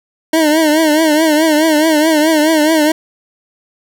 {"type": "tone with vibrato", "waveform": "25% pulse", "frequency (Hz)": 311.1, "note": "D#4", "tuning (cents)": 0, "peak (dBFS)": -5, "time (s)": [0.33, 2.92], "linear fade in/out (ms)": 5, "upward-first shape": "triangle", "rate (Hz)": 4.7, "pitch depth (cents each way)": 100, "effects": []}